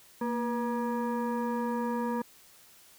sine tone with frequency modulation, 233.1 Hz, A#3, in tune, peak -28 dBFS, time 0.21-2.22 s, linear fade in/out 5 ms, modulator 718 Hz, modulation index 1.1, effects white hiss -57 dBFS RMS until 2.98 s

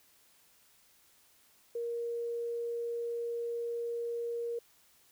sine tone, 470 Hz, A#4, 14 cents sharp, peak -33 dBFS, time 1.75-4.59 s, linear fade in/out 5 ms, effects white hiss -65 dBFS RMS until 5.11 s

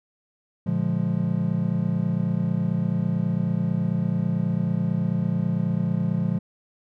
triangle chord, Bb dominant seventh, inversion none, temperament just, 116.54 / 145.68 / 174.81 / 209.8 Hz, Bb2 / D3 / F3 / Ab3, 0 / -14 / +2 / +18 cents, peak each -27 / -26 / -22 / -27 dBFS, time 0.66-6.39 s, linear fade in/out 10 ms, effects none

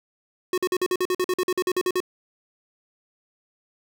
square tone bursts, 365.8 Hz, F#4, 20 cents flat, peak -21 dBFS, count 16, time 0.53-2.003 s, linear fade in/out 2 ms, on 48 ms, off 47 ms, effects none

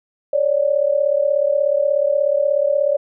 sine tone pair together, 554.4 / 591 Hz, C#5 / D5, 0 / +11 cents, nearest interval minor second, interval 111 cents, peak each -17 dBFS, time 0.33-2.97 s, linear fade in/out 5 ms, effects none

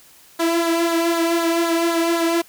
sawtooth tone with flanger, 335.1 Hz, E4, 29 cents sharp, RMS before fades -19 dBFS, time 0.39-2.42 s, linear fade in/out 10 ms, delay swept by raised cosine 0.35 to 2.45 ms, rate 3.9 Hz, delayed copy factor -0.65, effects white hiss -49 dBFS RMS until 2.48 s

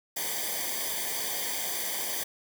white noise with comb filter, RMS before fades -32 dBFS, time 0.16-2.24 s, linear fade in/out 10 ms, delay 0.74 ms, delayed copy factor -0.85, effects none

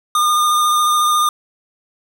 square tone with vibrato, 1214 Hz, D#6, 43 cents flat, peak -13 dBFS, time 0.15-1.29 s, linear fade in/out 2 ms, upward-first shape sine, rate 14 Hz, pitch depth 15 cents each way, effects none

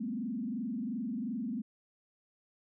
sine tone with frequency modulation, 233.1 Hz, A#3, in tune, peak -33 dBFS, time 0-1.62 s, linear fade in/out 10 ms, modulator 22.8 Hz, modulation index 1.4, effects none

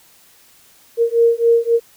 sine beating tone pair, 463.3 / 467 Hz, A#4 / A#4, -11 / +3 cents, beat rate 3.7 Hz, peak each -14 dBFS, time 0.97-1.8 s, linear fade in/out 50 ms, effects white hiss -50 dBFS RMS until 1.96 s

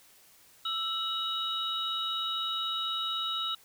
sine tone cluster, 1324 / 2950 / 3806 Hz, E6 / F#7 / A#7, +7 / -6 / +35 cents, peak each -35 / -37 / -32 dBFS, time 0.65-3.55 s, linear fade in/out 5 ms, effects white hiss -59 dBFS RMS until 3.64 s

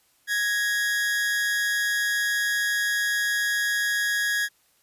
40% pulse tone pair together, 1661.2 / 1866.4 Hz, G#6 / A#6, 0 / +2 cents, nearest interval major second, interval 202 cents, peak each -22 / -30 dBFS, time 0.27-4.49 s, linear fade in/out 50 ms, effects white hiss -64 dBFS RMS until 4.82 s + resampled to 32000 Hz

